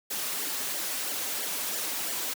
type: noise with flanger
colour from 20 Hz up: white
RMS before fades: -32 dBFS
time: 0.1-2.34 s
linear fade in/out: 10 ms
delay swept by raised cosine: 0.77 to 5.97 ms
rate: 3 Hz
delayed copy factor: -0.75
effects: high-pass 200 Hz 12 dB/octave